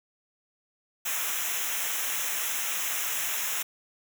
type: noise with comb filter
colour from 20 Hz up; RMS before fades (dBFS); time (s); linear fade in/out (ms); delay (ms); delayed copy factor
white; -30; 1.05-3.63; 10; 0.22; -0.9
effects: none